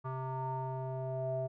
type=tone with low-pass filter sweep; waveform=square; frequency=130.81 Hz; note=C3; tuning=in tune; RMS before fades=-37 dBFS; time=0.04-1.48 s; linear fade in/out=20 ms; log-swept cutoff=1100 to 620 Hz; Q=8.1; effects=none